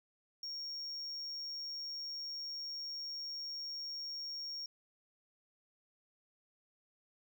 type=tone; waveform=triangle; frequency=5550 Hz; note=F8; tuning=12 cents flat; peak=-39 dBFS; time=0.43-4.66 s; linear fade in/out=2 ms; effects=none